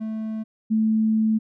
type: tone pair in turn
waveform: triangle / sine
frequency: 219.2 / 219.2 Hz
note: A3 / A3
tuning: -6 / -6 cents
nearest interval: unison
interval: 0 cents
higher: neither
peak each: -24 / -17 dBFS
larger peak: second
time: 0-0.44 / 0.7-1.39 s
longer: second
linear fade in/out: 20 ms
effects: none